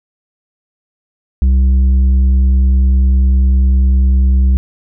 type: tone with tanh clipping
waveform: triangle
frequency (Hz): 65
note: C2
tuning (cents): -11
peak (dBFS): -8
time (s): 1.42-4.57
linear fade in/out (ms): 0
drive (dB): 10
effects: none